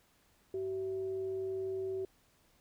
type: tone with frequency modulation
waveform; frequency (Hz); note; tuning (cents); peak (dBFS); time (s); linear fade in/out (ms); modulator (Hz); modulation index
sine; 380.9; G4; -50; -34; 0.54-2.05; 2; 282; 0.23
effects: pink hiss -69 dBFS RMS until 2.6 s